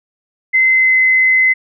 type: tone with pitch glide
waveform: sine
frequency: 2059 to 2046 Hz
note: C7 to C7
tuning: -28 to -39 cents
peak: -8 dBFS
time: 0.53-1.54 s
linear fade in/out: 20 ms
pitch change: -11 cents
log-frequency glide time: 0.71-0.98 s
effects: none